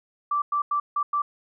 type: tone bursts at uneven times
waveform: sine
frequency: 1168 Hz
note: D6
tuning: 10 cents flat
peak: -21 dBFS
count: 5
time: 0.31-0.42 / 0.52-0.62 / 0.71-0.8 / 0.96-1.03 / 1.13-1.22 s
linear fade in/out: 5 ms
effects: none